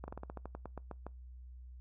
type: slowing click train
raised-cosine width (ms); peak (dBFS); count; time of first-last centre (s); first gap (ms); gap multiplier
1; -29; 13; 0.04-1.066; 40; 1.13
effects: noise-tail reverb RT60 0.2 s tail -24 dB re dry + added 62 Hz sine -48 dBFS peak until 1.8 s